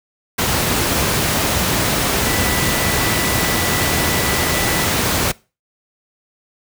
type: tone in noise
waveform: sine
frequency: 1975.5 Hz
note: B6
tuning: in tune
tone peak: -26 dBFS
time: 2.25-4.86 s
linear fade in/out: 10 ms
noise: pink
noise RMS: -17 dBFS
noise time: 0.38-5.32 s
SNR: -12 dB
effects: noise-tail reverb RT60 0.3 s tail -22 dB re dry + high-pass 60 Hz 12 dB/octave